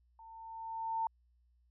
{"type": "tone with level ramp", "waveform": "sine", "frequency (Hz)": 900, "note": "A5", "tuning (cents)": 39, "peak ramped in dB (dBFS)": [-52, -30], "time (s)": [0.19, 1.07], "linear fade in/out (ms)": 2, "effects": ["added 60 Hz sine -67 dBFS peak until 1.7 s"]}